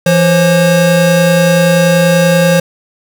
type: tone pair together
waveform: square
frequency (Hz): 168.6 / 536.2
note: E3 / C5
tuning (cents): +39 / +42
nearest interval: octave + minor sixth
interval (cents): 2003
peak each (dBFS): -10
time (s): 0.06-2.6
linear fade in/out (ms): 5
effects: none